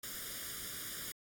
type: noise with comb filter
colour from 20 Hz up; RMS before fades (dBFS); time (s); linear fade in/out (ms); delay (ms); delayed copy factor
white; -43; 0.03-1.12; 5; 0.58; +0.85
effects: AAC 64 kbps